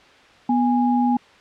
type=tone pair together; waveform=sine; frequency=245.5 / 825 Hz; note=B3 / G#5; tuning=-10 / -12 cents; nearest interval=octave + major sixth; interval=2098 cents; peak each=-17 / -21 dBFS; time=0.49-1.17 s; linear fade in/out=5 ms; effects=white hiss -49 dBFS RMS until 1.4 s + low-pass 3000 Hz 12 dB/octave